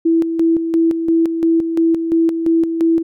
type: tone with tremolo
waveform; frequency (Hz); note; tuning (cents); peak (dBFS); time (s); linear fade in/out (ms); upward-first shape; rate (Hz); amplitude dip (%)
sine; 329.6; E4; 0; -10; 0.05-3.03; 10; square; 2.9; 55
effects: none